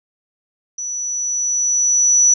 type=tone with level ramp; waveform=sine; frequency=5920 Hz; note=F#8; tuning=in tune; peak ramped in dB=-23 to -8 dBFS; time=0.78-2.34 s; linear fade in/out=5 ms; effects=none